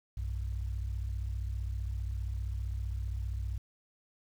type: tone pair together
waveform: sine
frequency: 60.87 / 96.1 Hz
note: B1 / G2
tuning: -24 / -34 cents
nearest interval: minor sixth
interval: 790 cents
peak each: -33 / -37 dBFS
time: 0.17-3.58 s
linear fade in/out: 5 ms
effects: tanh soft clip ceiling -26 dBFS + 10-bit